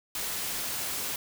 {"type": "noise", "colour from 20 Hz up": "white", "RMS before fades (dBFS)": -33, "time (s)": [0.15, 1.16], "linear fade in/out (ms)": 2, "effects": []}